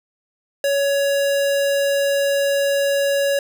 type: tone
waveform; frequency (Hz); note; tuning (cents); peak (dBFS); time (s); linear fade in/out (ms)
square; 560; C#5; +18; -17; 0.64-3.39; 2
effects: none